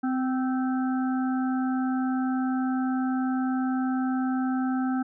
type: harmonic tone with a mistuned harmonic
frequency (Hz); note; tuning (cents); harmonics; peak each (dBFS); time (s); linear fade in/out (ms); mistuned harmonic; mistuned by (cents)
258.3; C4; -22; 1 / 3 / 5 / 6; -24 / -34 / -38 / -40; 0.03-5.03; 10; 5; +31
effects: none